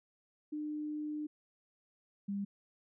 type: tone pair in turn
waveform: sine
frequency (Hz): 301.3 / 200.1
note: D4 / G3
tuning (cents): +44 / +36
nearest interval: perfect fifth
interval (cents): 708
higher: first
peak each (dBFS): -36 / -34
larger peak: second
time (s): 0.52-1.27 / 2.28-2.45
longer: first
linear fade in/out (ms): 10
effects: none